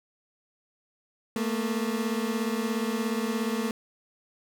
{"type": "beating tone pair", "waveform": "30% pulse", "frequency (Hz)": [219.4, 236.4], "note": ["A3", "A#3"], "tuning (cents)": [-5, 24], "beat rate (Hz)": 17, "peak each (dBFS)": [-26, -28], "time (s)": [1.36, 3.71], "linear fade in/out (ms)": 2, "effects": []}